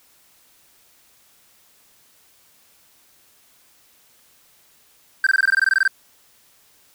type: tone bursts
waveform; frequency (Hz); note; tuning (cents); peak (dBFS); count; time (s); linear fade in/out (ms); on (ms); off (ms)
triangle; 1568; G6; 0; -11; 14; 5.24-5.878; 2; 27; 20
effects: white hiss -56 dBFS RMS until 6.94 s